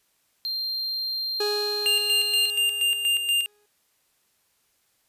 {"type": "tone", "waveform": "triangle", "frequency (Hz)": 4179, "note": "C8", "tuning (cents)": -3, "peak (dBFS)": -25, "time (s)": [0.45, 2.5], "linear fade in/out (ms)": 0}
{"type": "tone with exponential decay", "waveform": "40% pulse", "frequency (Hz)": 415.3, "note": "G#4", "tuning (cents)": 0, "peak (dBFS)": -23, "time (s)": [1.4, 3.66], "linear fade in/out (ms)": 5, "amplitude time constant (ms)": 490}
{"type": "tone with tremolo", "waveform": "square", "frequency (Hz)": 2801, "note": "F7", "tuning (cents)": 4, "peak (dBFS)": -20, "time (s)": [1.86, 3.46], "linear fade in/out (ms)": 0, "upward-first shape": "square", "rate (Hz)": 4.2, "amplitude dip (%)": 55}
{"effects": ["white hiss -68 dBFS RMS until 5.08 s", "resampled to 32000 Hz"]}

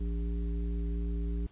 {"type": "harmonic tone with a mistuned harmonic", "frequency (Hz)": 57.8, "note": "A#1", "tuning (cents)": -14, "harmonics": [1, 3, 5, 7], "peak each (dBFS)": [-30, -40, -44, -47], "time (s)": [0, 1.47], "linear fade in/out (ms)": 10, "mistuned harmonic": 1, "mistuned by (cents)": -88, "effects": ["pink hiss -62 dBFS RMS until 1.51 s", "resampled to 8000 Hz"]}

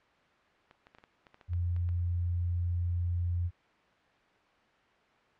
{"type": "clicks", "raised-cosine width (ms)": 0.2, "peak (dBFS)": -33, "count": 11, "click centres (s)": [0.711, 0.869, 0.949, 0.985, 1.039, 1.268, 1.344, 1.412, 1.534, 1.764, 1.89]}
{"type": "tone", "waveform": "sine", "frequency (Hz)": 87.31, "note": "F2", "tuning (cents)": 0, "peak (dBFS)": -28, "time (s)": [1.48, 3.51], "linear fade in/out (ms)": 50}
{"effects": ["white hiss -64 dBFS RMS until 5.39 s", "low-pass 2000 Hz 12 dB/octave"]}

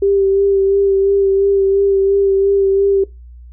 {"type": "tone with vibrato", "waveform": "sine", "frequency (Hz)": 393.3, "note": "G4", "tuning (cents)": 6, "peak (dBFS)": -10, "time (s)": [0.02, 3.04], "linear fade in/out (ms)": 5, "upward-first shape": "sine", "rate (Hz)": 2.9, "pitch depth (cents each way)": 22, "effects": ["noise-tail reverb RT60 0.2 s tail -20 dB re dry", "added 60 Hz sine -34 dBFS peak until 3.52 s"]}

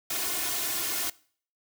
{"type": "noise with comb filter", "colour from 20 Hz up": "white", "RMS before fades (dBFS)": -30, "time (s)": [0.1, 1.1], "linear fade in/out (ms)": 5, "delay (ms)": 2.8, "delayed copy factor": 0.8, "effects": ["noise-tail reverb RT60 0.5 s tail -22 dB re dry", "high-pass 100 Hz 12 dB/octave"]}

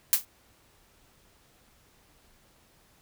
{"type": "noise with exponential decay", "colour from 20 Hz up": "blue", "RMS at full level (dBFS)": -17, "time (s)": [0.13, 0.25], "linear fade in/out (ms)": 0, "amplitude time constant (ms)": 26, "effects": ["pink hiss -62 dBFS RMS until 3.01 s"]}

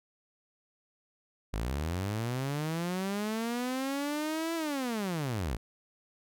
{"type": "linear two-way sweep", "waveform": "sawtooth", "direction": "up then down", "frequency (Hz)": [49, 335, 49], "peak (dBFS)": -27, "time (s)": [1.53, 5.57], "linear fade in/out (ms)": 10, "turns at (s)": 4.55, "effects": []}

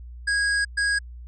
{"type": "tone bursts at uneven times", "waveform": "square", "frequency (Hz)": 1645, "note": "G#6", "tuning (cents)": -17, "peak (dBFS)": -21, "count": 2, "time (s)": [[0.27, 0.65], [0.77, 0.99]], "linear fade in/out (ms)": 10, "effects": ["added 60 Hz sine -37 dBFS peak until 1.27 s", "resampled to 22050 Hz"]}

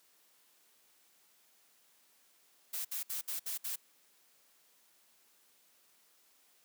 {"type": "noise bursts", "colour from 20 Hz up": "blue", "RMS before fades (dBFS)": -38, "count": 6, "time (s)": [2.73, 3.76], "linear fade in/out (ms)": 10, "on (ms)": 120, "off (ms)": 62, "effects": ["white hiss -68 dBFS RMS until 6.64 s", "high-pass 200 Hz 12 dB/octave"]}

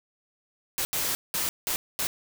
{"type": "noise bursts at uneven times", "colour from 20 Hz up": "white", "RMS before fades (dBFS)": -28, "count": 5, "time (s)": [[0.78, 0.85], [0.93, 1.15], [1.34, 1.49], [1.67, 1.76], [1.99, 2.07]], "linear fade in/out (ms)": 0, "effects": []}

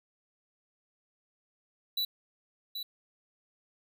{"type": "tone with echo", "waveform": "square", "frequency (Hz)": 3951, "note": "B7", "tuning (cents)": 0, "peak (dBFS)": -29, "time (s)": [1.97, 2.05], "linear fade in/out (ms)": 5, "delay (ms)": 780, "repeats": 1, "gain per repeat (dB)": -7, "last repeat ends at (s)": 2.83, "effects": []}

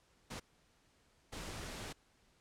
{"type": "noise bursts at uneven times", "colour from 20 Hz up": "pink", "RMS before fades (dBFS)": -45, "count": 2, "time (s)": [[0.3, 0.4], [1.32, 1.93]], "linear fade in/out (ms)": 10, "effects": ["pink hiss -71 dBFS RMS until 2.4 s", "low-pass 9000 Hz 12 dB/octave"]}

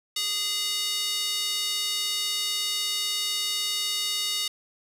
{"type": "tone with high-pass filter", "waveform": "square", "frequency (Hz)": 411.9, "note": "G#4", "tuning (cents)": -14, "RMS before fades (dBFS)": -28, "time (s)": [0.16, 4.48], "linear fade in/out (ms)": 5, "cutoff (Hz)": 3600, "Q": 2.2, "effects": ["resampled to 32000 Hz", "9-bit"]}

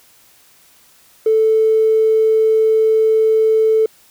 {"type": "tone", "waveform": "triangle", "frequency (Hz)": 440, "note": "A4", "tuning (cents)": 0, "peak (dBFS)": -6, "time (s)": [1.26, 3.86], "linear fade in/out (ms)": 5, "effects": ["tanh soft clip ceiling -8 dBFS", "white hiss -50 dBFS RMS until 4.1 s"]}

